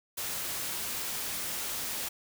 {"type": "noise", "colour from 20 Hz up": "white", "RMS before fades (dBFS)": -35, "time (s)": [0.17, 2.09], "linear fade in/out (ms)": 10, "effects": []}